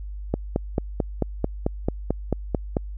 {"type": "click train", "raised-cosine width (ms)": 2, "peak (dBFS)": -8, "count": 12, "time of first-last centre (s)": [0.34, 2.768], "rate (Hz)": 4.53, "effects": ["added 50 Hz sine -31 dBFS peak until 2.97 s"]}